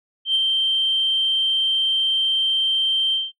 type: tone with ADSR envelope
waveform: sine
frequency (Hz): 3136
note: G7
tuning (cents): 0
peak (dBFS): -13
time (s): 0.25-3.32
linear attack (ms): 100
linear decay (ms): 23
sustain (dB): -3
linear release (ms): 190
effects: noise-tail reverb RT60 0.1 s tail -19 dB re dry + tanh soft clip ceiling -11 dBFS